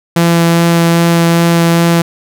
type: tone with vibrato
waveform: sawtooth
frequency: 168.7 Hz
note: E3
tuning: 40 cents sharp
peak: -3 dBFS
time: 0.16-2.02 s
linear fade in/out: 5 ms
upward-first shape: sine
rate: 2.5 Hz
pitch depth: 8 cents each way
effects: none